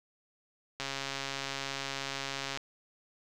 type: click train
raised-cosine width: 0.2 ms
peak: -18 dBFS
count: 244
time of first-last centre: 0.8-2.574 s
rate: 137 Hz
effects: none